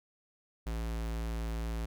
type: tone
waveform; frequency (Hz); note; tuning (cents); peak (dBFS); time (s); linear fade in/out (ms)
square; 56.1; A1; +34; -34; 0.66-1.86; 10
effects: none